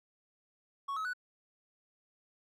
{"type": "tone with pitch steps", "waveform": "triangle", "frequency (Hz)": [1110, 1282.4, 1481.7], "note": ["C#6", "E6", "F#6"], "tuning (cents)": [2, -48, 2], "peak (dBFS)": -32, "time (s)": [0.88, 1.135], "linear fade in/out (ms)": 10, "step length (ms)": 85, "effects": []}